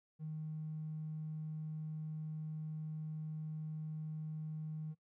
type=tone; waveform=triangle; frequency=155.56 Hz; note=D#3; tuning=in tune; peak=-36 dBFS; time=0.19-4.95 s; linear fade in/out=50 ms; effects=noise-tail reverb RT60 0.1 s tail -20 dB re dry + tanh soft clip ceiling -38 dBFS